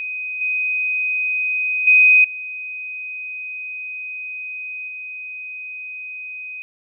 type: tone with level steps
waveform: sine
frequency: 2507 Hz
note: D#7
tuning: 12 cents sharp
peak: -24 / -18 / -8 / -27 / -29 dBFS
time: 0-6.62 s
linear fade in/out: 0 ms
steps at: 0.41 / 1.87 / 2.24 / 4.88 s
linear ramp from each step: 5 ms
effects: none